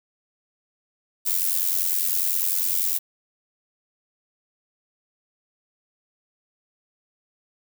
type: noise with amplitude modulation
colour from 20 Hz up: violet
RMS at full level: -20 dBFS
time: 1.25-2.99 s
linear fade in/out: 20 ms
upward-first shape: sine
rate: 90 Hz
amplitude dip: 75%
effects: none